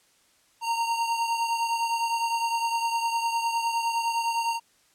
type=beating tone pair; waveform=square; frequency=922 / 931.8 Hz; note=A#5 / A#5; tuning=-19 / -1 cents; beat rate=9.8 Hz; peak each=-26 / -33 dBFS; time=0.61-4.6 s; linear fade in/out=50 ms; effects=white hiss -63 dBFS RMS until 4.94 s + low-pass 10000 Hz 12 dB/octave